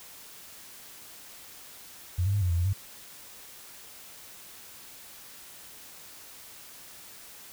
sine tone with pitch steps, 89 / 98.8 / 102.2 / 90.6 / 84.9 / 87.5 / 97.4 Hz, F2 / G2 / G#2 / F#2 / F2 / F2 / G2, +33 / +14 / -27 / -36 / -48 / +4 / -11 cents, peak -23 dBFS, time 2.18-2.733 s, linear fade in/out 10 ms, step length 79 ms, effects white hiss -48 dBFS RMS until 7.52 s

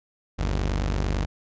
sawtooth tone pair together, 48.9 / 77.78 Hz, G1 / D#2, -4 / 0 cents, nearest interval minor sixth, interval 804 cents, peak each -20 / -26 dBFS, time 0.38-1.26 s, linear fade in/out 20 ms, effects resampled to 16000 Hz

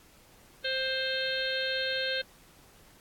harmonic tone, 525 Hz, C5, 6 cents sharp, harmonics 1 / 3 / 4 / 5 / 6 / 7 / 8, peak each -34 / -33 / -43 / -39 / -38 / -37 / -36 dBFS, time 0.64-2.22 s, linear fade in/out 10 ms, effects pink hiss -58 dBFS RMS until 3 s + AAC 64 kbps

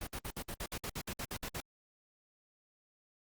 pink noise bursts, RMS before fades -40 dBFS, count 14, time 0.01-1.605 s, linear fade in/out 5 ms, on 61 ms, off 57 ms, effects Opus 32 kbps

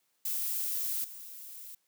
violet noise with level steps, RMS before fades -33 / -46 dBFS, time 0.25-1.75 s, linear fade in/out 5 ms, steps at 1.04 s, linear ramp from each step 5 ms, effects white hiss -75 dBFS RMS until 1.87 s + high-pass 150 Hz 12 dB/octave

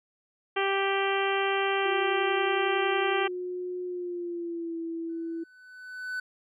harmonic tone, 392 Hz, G4, in tune, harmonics 1 / 2 / 3 / 4 / 5 / 6 / 7 / 8, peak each -28 / -31 / -33 / -34 / -35 / -36 / -36 / -37 dBFS, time 0.56-3.28 s, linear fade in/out 10 ms
sine tone with pitch glide, 361.1 to 331.1 Hz, F#4 to E4, -42 to +8 cents, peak -31 dBFS, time 1.85-5.44 s, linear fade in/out 10 ms, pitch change -150 cents, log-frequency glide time 3.84-4.77 s
triangle tone with exponential growth, 1500 Hz, F#6, 23 cents sharp, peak -27 dBFS, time 5.09-6.2 s, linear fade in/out 5 ms, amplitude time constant 240 ms
effects none

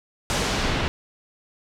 pink noise with low-pass filter sweep, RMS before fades -24 dBFS, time 0.3-0.88 s, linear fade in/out 0 ms, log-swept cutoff 8400 to 3000 Hz, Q 0.9, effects none

